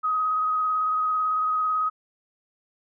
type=tone with vibrato; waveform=sine; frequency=1260 Hz; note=D#6; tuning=21 cents sharp; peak=-21 dBFS; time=0.03-1.9 s; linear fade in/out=20 ms; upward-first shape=square; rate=18 Hz; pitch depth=12 cents each way; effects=none